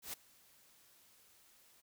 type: noise with ADSR envelope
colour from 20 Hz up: white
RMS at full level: -42 dBFS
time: 0.02-1.82 s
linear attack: 110 ms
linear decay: 13 ms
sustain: -24 dB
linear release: 25 ms
effects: none